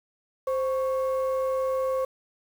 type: tone pair together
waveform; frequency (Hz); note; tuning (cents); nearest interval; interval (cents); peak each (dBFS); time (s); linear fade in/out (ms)
sine; 523.3 / 1108.8; C5 / C#6; 0 / 0; octave + minor second; 1300; -23 / -31; 0.47-2.05; 5
effects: tanh soft clip ceiling -19 dBFS + 8-bit